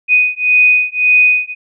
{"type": "beating tone pair", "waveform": "sine", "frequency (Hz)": [2489, 2490.8], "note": ["D#7", "D#7"], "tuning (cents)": [0, 1], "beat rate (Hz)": 1.8, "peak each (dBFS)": -11, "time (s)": [0.08, 1.55], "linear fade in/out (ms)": 50, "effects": []}